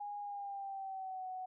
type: tone with pitch glide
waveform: sine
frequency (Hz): 821 to 744.2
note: G#5 to F#5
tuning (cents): -20 to +10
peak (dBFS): -40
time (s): 0-1.46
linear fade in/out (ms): 10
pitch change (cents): -170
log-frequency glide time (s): 0.2-1.27
effects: none